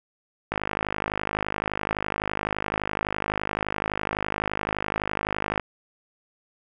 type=click train; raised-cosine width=0.5 ms; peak=-10 dBFS; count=264; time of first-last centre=0.52-5.597 s; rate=51.8 Hz; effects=none